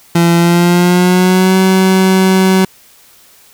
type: tone with pitch glide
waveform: 30% pulse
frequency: 170 to 188.63 Hz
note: F3 to F#3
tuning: -46 to +34 cents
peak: -4 dBFS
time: 0.15-2.65 s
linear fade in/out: 5 ms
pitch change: +180 cents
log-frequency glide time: 0.37-1.57 s
effects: white hiss -44 dBFS RMS until 3.53 s